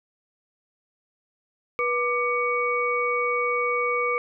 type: tone cluster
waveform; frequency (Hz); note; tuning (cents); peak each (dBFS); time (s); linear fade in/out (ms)
sine; 485.7 / 1185 / 2250; B4 / D6 / C#7; -29 / +15 / +25; -26; 1.79-4.18; 0
effects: none